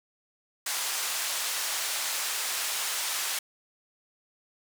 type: band-pass noise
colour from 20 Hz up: white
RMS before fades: -31 dBFS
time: 0.66-3.39 s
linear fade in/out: 5 ms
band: 750 to 10000 Hz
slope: 12 dB/octave
effects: none